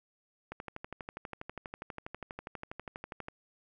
click train, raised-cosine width 0.5 ms, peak -25 dBFS, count 35, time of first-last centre 0.52-3.284 s, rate 12.3 Hz, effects none

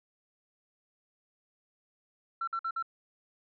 sine tone bursts, 1349 Hz, E6, 40 cents sharp, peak -29 dBFS, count 4, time 2.41-2.826 s, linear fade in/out 5 ms, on 65 ms, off 52 ms, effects tanh soft clip ceiling -27 dBFS

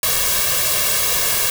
white noise with comb filter, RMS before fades -18 dBFS, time 0.03-1.5 s, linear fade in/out 2 ms, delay 1.8 ms, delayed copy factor +0.9, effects none

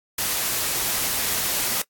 white noise, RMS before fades -24 dBFS, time 0.18-1.82 s, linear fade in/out 5 ms, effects noise-tail reverb RT60 0.1 s tail -23 dB re dry + AAC 64 kbps

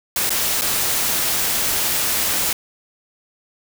white noise with dropouts, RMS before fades -20 dBFS, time 0.16-2.53 s, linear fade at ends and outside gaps 2 ms, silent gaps 0.294-0.304 / 0.612-0.618 s, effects none

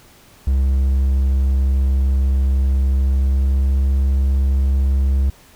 triangle tone with pitch glide, 66.8 to 67.5 Hz, C2 to C#2, +36 to -45 cents, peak -11 dBFS, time 0.47-5.3 s, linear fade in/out 5 ms, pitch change +19 cents, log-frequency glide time 3.05-3.76 s, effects pink hiss -48 dBFS RMS until 5.55 s

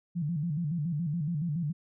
sine tone with vibrato, 159.3 Hz, D#3, 41 cents sharp, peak -28 dBFS, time 0.15-1.73 s, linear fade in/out 20 ms, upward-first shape square, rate 7.1 Hz, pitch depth 140 cents each way, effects none

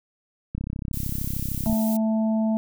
click train, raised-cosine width 5 ms, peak -17 dBFS, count 40, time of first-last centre 0.55-1.728 s, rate 33.1 Hz
violet noise, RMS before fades -34 dBFS, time 0.93-1.97 s, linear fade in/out 5 ms
harmonic tone, 220 Hz, A3, in tune, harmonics 1 / 3 / 4, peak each -20 / -30 / -37 dBFS, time 1.66-2.57 s, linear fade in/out 0 ms
effects none

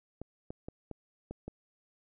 clicks, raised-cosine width 2 ms, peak -27 dBFS, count 6, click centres 0.216 / 0.505 / 0.685 / 0.913 / 1.31 / 1.48 s, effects none

